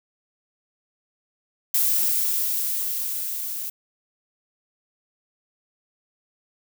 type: noise with level ramp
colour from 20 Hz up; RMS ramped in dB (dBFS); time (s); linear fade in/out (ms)
violet; -20 to -31; 1.74-3.7; 5
effects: none